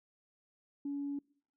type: tone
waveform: sine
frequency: 283.2 Hz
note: C#4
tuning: 37 cents sharp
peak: -34 dBFS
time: 0.85-1.19 s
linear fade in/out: 5 ms
effects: noise-tail reverb RT60 0.6 s tail -26 dB re dry + tanh soft clip ceiling -30 dBFS